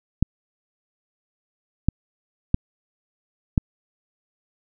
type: clicks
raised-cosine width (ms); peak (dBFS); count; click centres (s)
5; -4; 4; 0.226 / 1.886 / 2.544 / 3.578
effects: none